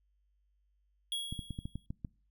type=tone with exponential decay; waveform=square; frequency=3322 Hz; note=G#7; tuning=in tune; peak=-32 dBFS; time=1.12-1.86 s; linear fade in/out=1 ms; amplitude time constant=160 ms
type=clicks; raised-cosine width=5 ms; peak=-26 dBFS; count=8; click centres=1.325 / 1.392 / 1.507 / 1.589 / 1.655 / 1.756 / 1.905 / 2.048 s
effects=noise-tail reverb RT60 0.4 s tail -24 dB re dry + added 50 Hz sine -70 dBFS peak until 2.3 s